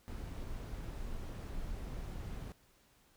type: noise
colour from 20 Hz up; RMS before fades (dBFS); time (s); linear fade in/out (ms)
brown; -42; 0.08-2.52; 0
effects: pink hiss -68 dBFS RMS until 3.16 s